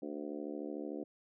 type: harmonic tone with a mistuned harmonic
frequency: 73.42 Hz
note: D2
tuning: in tune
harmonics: 3 / 4 / 5 / 6 / 7 / 8 / 9 / 10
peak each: -47 / -42 / -45 / -49 / -47 / -58 / -54 / -60 dBFS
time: 0.02-1.04 s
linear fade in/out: 5 ms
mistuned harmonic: 8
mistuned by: -47 cents
effects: none